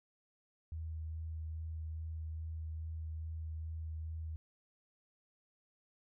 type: tone with vibrato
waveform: sine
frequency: 79.8 Hz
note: D#2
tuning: 44 cents sharp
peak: -39 dBFS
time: 0.72-4.36 s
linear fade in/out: 0 ms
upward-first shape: sine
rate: 2.4 Hz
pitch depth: 13 cents each way
effects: none